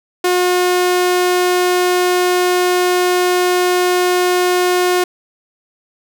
sawtooth tone, 360 Hz, F#4, 47 cents flat, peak -8 dBFS, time 0.24-5.04 s, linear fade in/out 5 ms, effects none

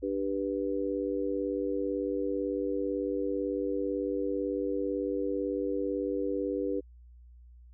sine chord, G major, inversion second, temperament just, 294 / 392 / 490 Hz, D4 / G4 / B4, +2 / 0 / -14 cents, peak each -33 dBFS, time 0.02-6.81 s, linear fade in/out 20 ms, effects added 60 Hz sine -50 dBFS peak until 7.73 s

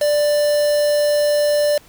triangle tone with quantisation, 590 Hz, D5, 8 cents sharp, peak -12 dBFS, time 0.01-1.78 s, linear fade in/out 5 ms, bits 4, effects pink hiss -48 dBFS RMS until 1.88 s

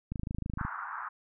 click train, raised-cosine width 5 ms, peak -22 dBFS, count 15, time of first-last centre 0.12-0.65 s, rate 26.4 Hz
white band-pass noise, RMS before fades -39 dBFS, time 0.58-1.09 s, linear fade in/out 10 ms, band 920 to 1500 Hz, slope 48 dB/octave
effects none

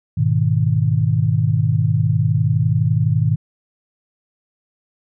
sine chord, G# minor, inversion none, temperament equal, 103.83 / 123.47 / 155.56 Hz, G#2 / B2 / D#3, 0 / 0 / 0 cents, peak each -18 dBFS, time 0.17-3.36 s, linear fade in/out 10 ms, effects none

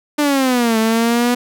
sawtooth exponential two-way sweep, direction down then up, 300 to 220 to 245.7 Hz, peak -9 dBFS, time 0.18-1.35 s, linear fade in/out 10 ms, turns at 0.78 s, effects none

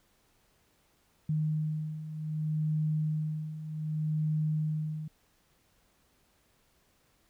sine beating tone pair, 154 / 154.65 Hz, D#3 / D#3, -17 / -10 cents, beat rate 0.65 Hz, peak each -35 / -30 dBFS, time 1.29-5.08 s, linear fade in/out 5 ms, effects pink hiss -69 dBFS RMS until 7.29 s

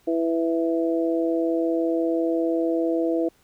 harmonic tone, 165.2 Hz, E3, 4 cents sharp, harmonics 2 / 3 / 4, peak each -22 / -26 / -28 dBFS, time 0.07-3.29 s, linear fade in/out 10 ms, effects pink hiss -61 dBFS RMS until 3.43 s

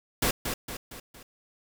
pink noise with echo, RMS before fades -25 dBFS, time 0.22-0.31 s, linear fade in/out 5 ms, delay 230 ms, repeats 4, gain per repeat -6 dB, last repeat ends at 1.23 s, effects none

